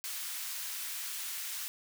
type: high-pass noise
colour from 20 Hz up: white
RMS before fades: -39 dBFS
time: 0.04-1.68 s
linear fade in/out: 0 ms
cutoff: 1400 Hz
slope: 12 dB/octave
effects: none